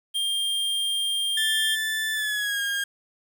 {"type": "tone", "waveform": "square", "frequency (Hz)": 3200, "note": "G7", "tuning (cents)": 35, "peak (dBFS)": -24, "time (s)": [0.14, 1.76], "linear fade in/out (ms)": 20}
{"type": "tone with pitch glide", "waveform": "30% pulse", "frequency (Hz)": [1757, 1620.5], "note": ["A6", "G#6"], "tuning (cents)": [-3, -43], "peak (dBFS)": -22, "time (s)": [1.37, 2.84], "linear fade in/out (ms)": 5, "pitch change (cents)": -140, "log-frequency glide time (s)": [2.13, 2.62]}
{"effects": ["9-bit"]}